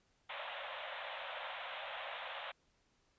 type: band-pass noise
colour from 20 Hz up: pink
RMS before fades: -45 dBFS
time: 0.29-2.52 s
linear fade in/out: 10 ms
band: 530 to 3700 Hz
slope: 96 dB/octave
effects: pink hiss -75 dBFS RMS until 3.18 s + resampled to 16000 Hz

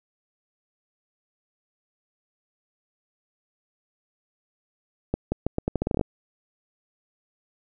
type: accelerating click train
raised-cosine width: 2 ms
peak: -10 dBFS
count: 13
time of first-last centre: 5.14-6.012 s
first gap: 180 ms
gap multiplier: 0.81
effects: none

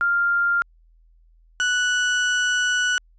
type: tone pair in turn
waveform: sine / 35% pulse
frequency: 1396.9 / 1478.2 Hz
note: F6 / F#6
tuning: 0 / -2 cents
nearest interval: minor second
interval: 98 cents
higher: second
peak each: -17 dBFS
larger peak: neither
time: 0.01-0.62 / 1.6-2.98 s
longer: second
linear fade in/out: 0 ms
effects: added 41 Hz sine -52 dBFS peak until 3.18 s + resampled to 16000 Hz

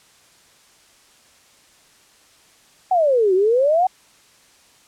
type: exponential two-way sweep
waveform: sine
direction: down then up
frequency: 767 to 361.9 to 767 Hz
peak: -13 dBFS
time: 2.91-3.87 s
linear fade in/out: 5 ms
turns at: 3.34 s
effects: white hiss -53 dBFS RMS until 4.87 s + low-pass 9000 Hz 12 dB/octave

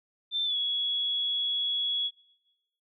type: tone with pitch glide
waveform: sine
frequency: 3557 to 3359 Hz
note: A7 to G#7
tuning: +18 to +19 cents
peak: -26 dBFS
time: 0.31-2.11 s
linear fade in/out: 50 ms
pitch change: -99 cents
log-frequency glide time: 0.45-0.56 s
effects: noise-tail reverb RT60 1.0 s tail -20 dB re dry

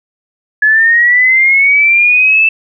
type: linear sweep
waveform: sine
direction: up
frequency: 1700 to 2651 Hz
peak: -5 dBFS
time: 0.62-2.49 s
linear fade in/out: 5 ms
effects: none

